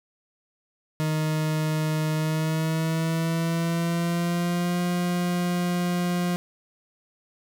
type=tone with pitch glide; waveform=40% pulse; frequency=155.56 to 176.64 Hz; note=D#3 to F3; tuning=0 to +20 cents; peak=-22 dBFS; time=1-6.36 s; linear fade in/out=0 ms; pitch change=+220 cents; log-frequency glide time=2.14-4.8 s; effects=none